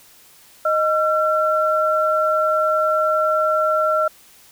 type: tone pair together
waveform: sine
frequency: 622.3 / 1354.9 Hz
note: D#5 / E6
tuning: 0 / +47 cents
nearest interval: octave + minor second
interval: 1347 cents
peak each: -18 dBFS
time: 0.65-4.08 s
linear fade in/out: 5 ms
effects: white hiss -49 dBFS RMS until 4.51 s